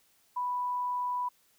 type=tone; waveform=sine; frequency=987.8 Hz; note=B5; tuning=in tune; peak=-29 dBFS; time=0.36-1.29 s; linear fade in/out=10 ms; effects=white hiss -67 dBFS RMS until 1.58 s